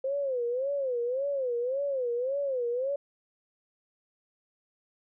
sine tone with vibrato, 519 Hz, C5, 14 cents flat, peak -27 dBFS, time 0.04-2.96 s, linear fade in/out 5 ms, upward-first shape sine, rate 1.8 Hz, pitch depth 160 cents each way, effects none

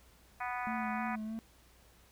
harmonic tone, 246.9 Hz, B3, in tune, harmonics 3 / 4 / 5 / 6 / 7 / 8 / 9 / 10, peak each -39 / -41 / -43 / -45 / -46 / -47 / -48 / -49 dBFS, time 0.4-1.16 s, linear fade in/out 10 ms
triangle tone with vibrato, 220 Hz, A3, in tune, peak -35 dBFS, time 0.67-1.39 s, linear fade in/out 0 ms, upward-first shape sine, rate 3.2 Hz, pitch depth 34 cents each way
effects added 60 Hz sine -64 dBFS peak until 2.11 s + pink hiss -64 dBFS RMS until 2.11 s

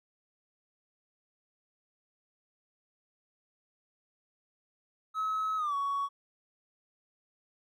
triangle tone with pitch glide, 1286 to 1119.5 Hz, E6 to C#6, -43 to +17 cents, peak -26 dBFS, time 5.14-6.09 s, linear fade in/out 50 ms, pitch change -240 cents, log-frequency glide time 5.57-5.75 s, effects tanh soft clip ceiling -25 dBFS

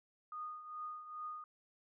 sine tone with tremolo, 1232 Hz, D#6, 17 cents flat, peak -40 dBFS, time 0.32-1.44 s, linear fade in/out 2 ms, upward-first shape triangle, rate 2.4 Hz, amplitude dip 70%, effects none

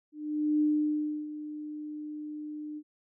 sine tone with ADSR envelope, 301.3 Hz, D4, 44 cents sharp, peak -22 dBFS, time 0.12-2.83 s, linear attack 490 ms, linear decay 660 ms, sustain -14 dB, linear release 57 ms, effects none

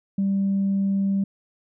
sine tone, 196.2 Hz, G3, 2 cents sharp, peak -18 dBFS, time 0.18-1.24 s, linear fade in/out 5 ms, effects tanh soft clip ceiling -16 dBFS

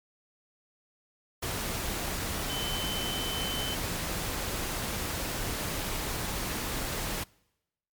sine tone in noise, 3054 Hz, G7, 46 cents flat, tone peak -34 dBFS, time 2.49-3.75 s, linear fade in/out 10 ms, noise pink, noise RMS -33 dBFS, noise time 1.42-7.24 s, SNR -4 dB, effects noise-tail reverb RT60 0.9 s tail -25 dB re dry + MP3 96 kbps

